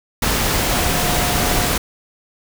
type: tone in noise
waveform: sine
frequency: 715 Hz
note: F5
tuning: 41 cents sharp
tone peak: -26 dBFS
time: 0.7-1.69 s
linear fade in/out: 5 ms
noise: pink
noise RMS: -18 dBFS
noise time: 0.22-1.78 s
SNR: -11 dB
effects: none